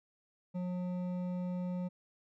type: tone with hard clipping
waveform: sine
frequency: 180 Hz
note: F#3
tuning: 47 cents flat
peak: -36 dBFS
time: 0.54-1.89 s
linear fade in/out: 20 ms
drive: 9 dB
effects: none